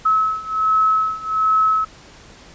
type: beating tone pair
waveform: sine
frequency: 1291 / 1292.3 Hz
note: E6 / E6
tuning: -37 / -35 cents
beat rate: 1.3 Hz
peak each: -19 / -17 dBFS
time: 0.05-1.85 s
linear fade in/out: 10 ms
effects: pink hiss -44 dBFS RMS until 2.54 s + resampled to 16000 Hz